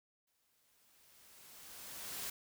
white noise with exponential growth, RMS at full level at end -41 dBFS, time 0.27-2.3 s, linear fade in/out 5 ms, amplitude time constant 440 ms, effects none

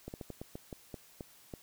slowing click train, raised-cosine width 2 ms, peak -28 dBFS, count 10, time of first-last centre 0.08-1.538 s, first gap 59 ms, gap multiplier 1.24, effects white hiss -60 dBFS RMS until 1.62 s

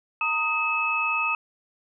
sine tone cluster, 919 / 1252 / 2591 Hz, A#5 / D#6 / E7, -25 / +10 / -30 cents, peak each -31 / -27 / -24 dBFS, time 0.21-1.35 s, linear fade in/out 2 ms, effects none

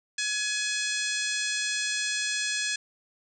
harmonic tone with a mistuned harmonic, 843 Hz, G#5, 26 cents sharp, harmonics 2 / 3 / 4 / 5 / 6 / 7 / 8 / 9 / 10, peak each -32 / -34 / -35 / -36 / -37 / -37 / -38 / -39 / -39 dBFS, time 0.18-2.76 s, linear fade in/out 5 ms, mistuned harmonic 9, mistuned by -27 cents, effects none

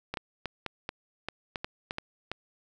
clicks, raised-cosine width 0.3 ms, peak -17 dBFS, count 11, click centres 0.14 / 0.172 / 0.457 / 0.663 / 0.891 / 1.286 / 1.558 / 1.645 / 1.909 / 1.984 / 2.316 s, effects none

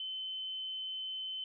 sine tone, 3059 Hz, G7, 43 cents flat, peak -37 dBFS, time 0-1.44 s, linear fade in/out 2 ms, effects none

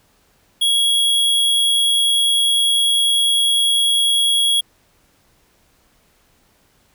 square tone, 3321 Hz, G#7, 1 cent flat, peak -14 dBFS, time 0.61-4.61 s, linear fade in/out 10 ms, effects pink hiss -58 dBFS RMS until 6.94 s

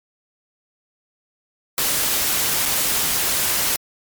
white noise with dropouts, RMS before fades -20 dBFS, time 1.78-3.76 s, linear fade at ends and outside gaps 0 ms, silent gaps 2.655-2.659 s, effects MP3 96 kbps

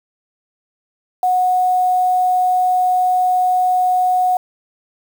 sine tone with quantisation, 733 Hz, F#5, 16 cents flat, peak -12 dBFS, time 1.23-4.37 s, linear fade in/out 2 ms, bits 6, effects none

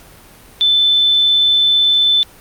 sine tone, 3522 Hz, A7, 1 cent sharp, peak -9 dBFS, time 0.61-2.23 s, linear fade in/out 0 ms, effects pink hiss -42 dBFS RMS until 2.4 s + Opus 48 kbps

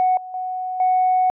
sine tone with level steps, 740 Hz, F#5, in tune, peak -13 / -31 / -23 / -13 dBFS, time 0-1.3 s, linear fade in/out 0 ms, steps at 0.17 / 0.34 / 0.8 s, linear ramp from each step 2 ms, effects tanh soft clip ceiling -10 dBFS

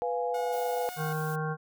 sine chord, F diminished, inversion second, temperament equal, 493.9 / 698.5 / 830.6 Hz, Cb5 / F5 / Ab5, 0 / 0 / 0 cents, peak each -30 / -33 / -34 dBFS, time 0.02-0.89 s, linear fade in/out 0 ms
sawtooth tone, 725 Hz, F#5, 35 cents flat, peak -36 dBFS, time 0.34-1.13 s, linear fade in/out 5 ms
blue noise, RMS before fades -46 dBFS, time 0.52-1.36 s, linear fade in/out 10 ms
harmonic tone, 155.56 Hz, D#3, in tune, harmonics 1 / 3 / 5 / 7 / 9 / 10, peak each -31 / -36 / -38 / -39 / -41 / -41 dBFS, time 0.96-1.57 s, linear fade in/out 50 ms
effects none

